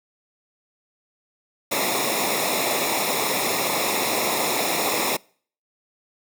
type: noise with comb filter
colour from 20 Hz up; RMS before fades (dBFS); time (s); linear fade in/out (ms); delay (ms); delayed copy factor
pink; -23; 1.71-5.17; 10; 0.65; -0.75
effects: noise-tail reverb RT60 0.5 s tail -26 dB re dry + high-pass 200 Hz 12 dB/octave